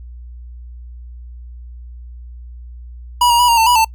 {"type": "tone with pitch steps", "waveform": "square", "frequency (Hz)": [972, 946, 976, 934, 896, 976, 891], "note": ["B5", "A#5", "B5", "A#5", "A5", "B5", "A5"], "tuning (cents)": [-28, 25, -21, 3, 31, -21, 22], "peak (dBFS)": -10, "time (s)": [3.21, 3.847], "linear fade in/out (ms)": 5, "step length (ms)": 91, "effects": ["noise-tail reverb RT60 0.1 s tail -25 dB re dry", "added 60 Hz sine -31 dBFS peak until 3.94 s"]}